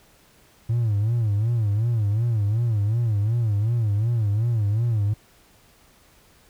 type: tone with vibrato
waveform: triangle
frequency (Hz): 110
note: A2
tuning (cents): 0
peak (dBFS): -16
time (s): 0.69-5.14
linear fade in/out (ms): 10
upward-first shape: sine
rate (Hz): 2.7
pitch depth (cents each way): 150
effects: tanh soft clip ceiling -14 dBFS + pink hiss -56 dBFS RMS until 6.49 s